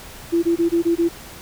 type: tone bursts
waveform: sine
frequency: 338.2 Hz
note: E4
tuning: 44 cents sharp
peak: -14 dBFS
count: 6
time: 0.32-1.09 s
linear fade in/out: 20 ms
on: 110 ms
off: 22 ms
effects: pink hiss -39 dBFS RMS until 1.41 s